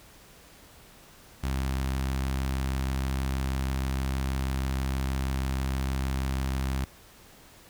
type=tone with notch filter; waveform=sawtooth; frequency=66.3 Hz; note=C2; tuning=23 cents sharp; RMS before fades=-29 dBFS; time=1.43-6.85 s; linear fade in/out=10 ms; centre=480 Hz; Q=1.5; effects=pink hiss -53 dBFS RMS until 7.69 s

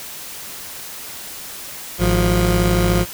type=tone pair together; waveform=20% pulse; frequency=53.34 / 177.1 Hz; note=G#1 / F3; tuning=+47 / +24 cents; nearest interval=octave + major sixth; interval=2077 cents; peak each=-12 dBFS; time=1.98-3.06 s; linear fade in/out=50 ms; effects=white hiss -33 dBFS RMS until 3.13 s

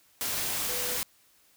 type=tone in noise; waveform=sine; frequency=492.6 Hz; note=B4; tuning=5 cents flat; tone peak=-39 dBFS; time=0.69-0.97 s; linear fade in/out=0 ms; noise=white; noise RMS=-31 dBFS; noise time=0.21-1.03 s; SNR=-11 dB; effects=white hiss -63 dBFS RMS until 1.56 s

